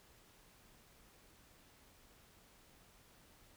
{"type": "silence", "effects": ["pink hiss -65 dBFS RMS until 3.56 s"]}